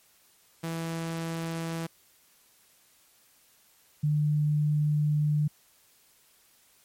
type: tone pair in turn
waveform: sawtooth / sine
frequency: 164.81 / 149.55 Hz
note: E3 / D3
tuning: 0 / +32 cents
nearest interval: major second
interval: 168 cents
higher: first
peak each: -27 / -22 dBFS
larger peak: second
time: 0.63-1.87 / 4.03-5.48 s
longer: second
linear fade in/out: 10 ms
effects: white hiss -62 dBFS RMS until 6.84 s + MP3 64 kbps